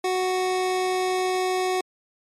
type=tone; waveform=25% pulse; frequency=370 Hz; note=F#4; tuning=in tune; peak=-18 dBFS; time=0.04-1.81 s; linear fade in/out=5 ms; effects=low-pass 10000 Hz 12 dB/octave + MP3 64 kbps